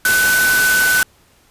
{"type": "tone in noise", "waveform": "sine", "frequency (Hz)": 1503, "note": "F#6", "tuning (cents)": 27, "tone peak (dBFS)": -12, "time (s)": [0.05, 1.03], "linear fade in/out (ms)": 2, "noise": "white", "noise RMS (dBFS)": -18, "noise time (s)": [0.05, 1.03], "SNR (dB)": 3, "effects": ["pink hiss -53 dBFS RMS until 1.5 s", "resampled to 32000 Hz"]}